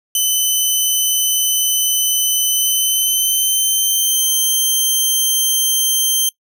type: tone with pitch glide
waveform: 10% pulse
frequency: 3028 to 3137 Hz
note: F#7 to G7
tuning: +39 to +1 cents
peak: -6 dBFS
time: 0.15-6.29 s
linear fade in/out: 2 ms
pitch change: +62 cents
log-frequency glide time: 2.51-4.52 s
effects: noise-tail reverb RT60 0.1 s tail -22 dB re dry